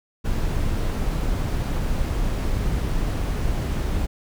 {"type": "noise", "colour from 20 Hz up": "brown", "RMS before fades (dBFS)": -23, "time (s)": [0.24, 4.07], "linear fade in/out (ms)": 20, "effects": []}